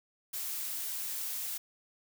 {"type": "noise", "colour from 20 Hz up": "blue", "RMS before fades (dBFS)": -37, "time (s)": [0.33, 1.58], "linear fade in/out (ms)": 10, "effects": []}